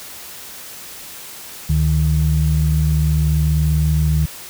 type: tone pair together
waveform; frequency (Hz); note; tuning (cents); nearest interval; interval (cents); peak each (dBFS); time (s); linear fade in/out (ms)
sine; 73 / 153.39; D2 / D#3; -10 / -24; octave + minor second; 1286; -15; 1.69-4.26; 10
effects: tanh soft clip ceiling -6 dBFS + white hiss -35 dBFS RMS until 4.49 s